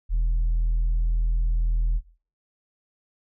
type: tone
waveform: sine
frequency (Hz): 40.94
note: E1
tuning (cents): -11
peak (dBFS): -17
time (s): 0.09-2.01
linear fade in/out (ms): 50
effects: noise-tail reverb RT60 0.4 s tail -19 dB re dry + tanh soft clip ceiling -18 dBFS